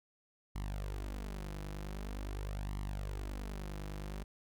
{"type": "tone with flanger", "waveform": "sawtooth", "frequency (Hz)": 49.74, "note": "G1", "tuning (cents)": 26, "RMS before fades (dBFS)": -41, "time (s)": [0.55, 4.24], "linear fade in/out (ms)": 10, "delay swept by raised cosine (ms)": [0.97, 6.07], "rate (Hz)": 0.45, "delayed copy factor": 0.7, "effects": []}